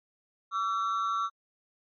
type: ring-modulated tone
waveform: triangle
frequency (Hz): 1244.5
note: D#6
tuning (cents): 0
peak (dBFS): -22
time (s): 0.51-1.3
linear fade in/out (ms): 50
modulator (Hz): 99.8
effects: MP3 32 kbps